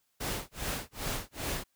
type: noise with tremolo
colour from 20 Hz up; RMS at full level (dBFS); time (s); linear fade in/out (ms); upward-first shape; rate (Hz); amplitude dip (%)
pink; -33; 0.2-1.64; 10; sine; 2.5; 100
effects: white hiss -75 dBFS RMS until 1.75 s